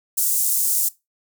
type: high-pass noise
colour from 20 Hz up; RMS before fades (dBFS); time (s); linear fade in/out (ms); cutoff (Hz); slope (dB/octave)
pink; -20; 0.17-0.89; 10; 7600; 24
effects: noise-tail reverb RT60 0.2 s tail -19 dB re dry